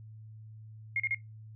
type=tone bursts; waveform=sine; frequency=2141 Hz; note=C7; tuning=39 cents sharp; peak=-27 dBFS; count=3; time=0.96-1.147 s; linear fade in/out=2 ms; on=39 ms; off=35 ms; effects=noise-tail reverb RT60 0.2 s tail -21 dB re dry + added 109 Hz sine -46 dBFS peak until 1.55 s